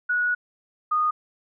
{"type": "tone pair in turn", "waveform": "sine", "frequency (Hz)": [1462, 1232.4], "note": ["F#6", "D#6"], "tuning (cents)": [-21, -17], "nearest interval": "minor third", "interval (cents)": 296, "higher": "first", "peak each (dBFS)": [-20, -19], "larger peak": "second", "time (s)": [[0.09, 0.35], [0.91, 1.11]], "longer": "first", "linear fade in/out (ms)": 10, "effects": []}